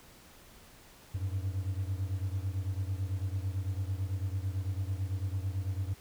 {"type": "beating tone pair", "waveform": "triangle", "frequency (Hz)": [92.6, 101.6], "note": ["F#2", "G#2"], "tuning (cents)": [2, -38], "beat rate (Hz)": 9, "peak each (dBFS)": [-31, -34], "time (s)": [1.14, 5.94], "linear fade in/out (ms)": 10, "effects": ["pink hiss -56 dBFS RMS until 6 s"]}